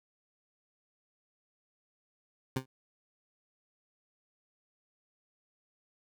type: tone with exponential decay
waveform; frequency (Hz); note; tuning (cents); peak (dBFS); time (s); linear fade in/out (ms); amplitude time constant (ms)
20% pulse; 131; C3; +2; -22; 2.56-2.66; 5; 21
effects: none